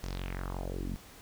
sawtooth tone with low-pass filter sweep, 45.69 Hz, F#1, 21 cents flat, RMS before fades -37 dBFS, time 0.03-0.96 s, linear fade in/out 0 ms, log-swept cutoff 6500 to 200 Hz, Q 3.4, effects pink hiss -53 dBFS RMS until 1.21 s

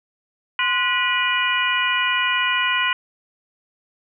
harmonic tone with a mistuned harmonic, 487.7 Hz, B4, 22 cents flat, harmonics 2 / 3 / 4 / 5 / 6, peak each -24 / -24 / -24 / -24 / -24 dBFS, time 0.59-2.93 s, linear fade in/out 2 ms, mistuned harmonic 2, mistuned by +100 cents, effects none

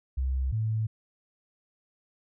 sine tone pair in turn, 65.41 / 110.01 Hz, C2 / A2, 0 / 0 cents, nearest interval major sixth, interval 900 cents, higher second, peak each -25 dBFS, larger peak neither, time 0.17-0.52 / 0.52-0.87 s, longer neither, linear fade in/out 10 ms, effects none

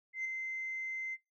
sine tone with ADSR envelope, 2073 Hz, C7, 17 cents flat, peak -31 dBFS, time 0.13-1.17 s, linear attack 120 ms, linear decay 5 ms, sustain -5 dB, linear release 37 ms, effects noise-tail reverb RT60 0.2 s tail -24 dB re dry + tanh soft clip ceiling -31 dBFS

